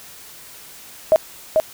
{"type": "tone with echo", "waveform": "sine", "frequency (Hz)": 630, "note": "D#5", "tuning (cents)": 21, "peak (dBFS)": -8, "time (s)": [1.12, 1.16], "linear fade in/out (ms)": 0, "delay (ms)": 440, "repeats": 1, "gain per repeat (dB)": -3, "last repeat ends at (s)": 1.6, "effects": ["white hiss -41 dBFS RMS until 1.73 s"]}